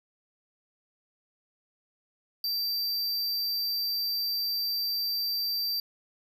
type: tone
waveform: square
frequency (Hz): 4682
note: D8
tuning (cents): -6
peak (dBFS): -28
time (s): 2.44-5.8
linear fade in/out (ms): 2
effects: none